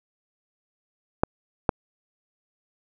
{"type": "clicks", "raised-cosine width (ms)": 1, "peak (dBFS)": -4, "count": 2, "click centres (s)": [1.235, 1.692], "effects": []}